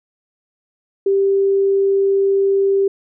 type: tone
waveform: sine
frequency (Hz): 392.8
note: G4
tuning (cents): +4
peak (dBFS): -12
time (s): 1.06-2.88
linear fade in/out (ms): 5
effects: none